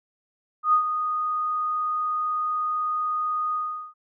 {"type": "tone with ADSR envelope", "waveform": "sine", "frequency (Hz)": 1238, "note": "D#6", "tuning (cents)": -9, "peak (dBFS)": -14, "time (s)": [0.63, 3.94], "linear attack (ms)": 100, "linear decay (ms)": 95, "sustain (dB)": -9, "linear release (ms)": 400, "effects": []}